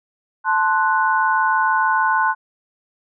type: chord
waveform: sine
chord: F# diminished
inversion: first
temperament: equal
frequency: 880 / 1046.5 / 1480 Hz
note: A5 / C6 / F#6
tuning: 0 / 0 / 0 cents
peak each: -19 dBFS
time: 0.44-2.35 s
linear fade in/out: 50 ms
effects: none

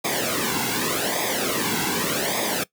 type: noise with flanger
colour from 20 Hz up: pink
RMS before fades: -24 dBFS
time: 0.04-2.64 s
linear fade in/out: 10 ms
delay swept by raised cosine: 0.69 to 1.68 ms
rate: 0.85 Hz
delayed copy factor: -0.75
effects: noise-tail reverb RT60 0.1 s tail -19 dB re dry + high-pass 150 Hz 12 dB/octave

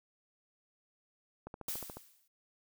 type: click train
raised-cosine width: 1 ms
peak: -30 dBFS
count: 8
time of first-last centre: 1.47-1.97 s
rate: 14 Hz
type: noise with exponential decay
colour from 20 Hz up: blue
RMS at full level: -36 dBFS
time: 1.68-2.28 s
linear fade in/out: 5 ms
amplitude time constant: 130 ms
effects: none

